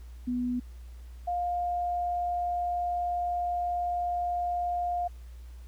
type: tone pair in turn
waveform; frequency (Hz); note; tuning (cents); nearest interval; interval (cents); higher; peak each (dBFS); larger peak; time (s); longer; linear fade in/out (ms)
sine; 246.9 / 705.8; B3 / F5; 0 / +18; octave + tritone; 1818; second; -27; neither; 0.27-0.6 / 1.27-5.08; second; 10
effects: added 60 Hz sine -42 dBFS peak until 5.67 s + pink hiss -62 dBFS RMS until 5.67 s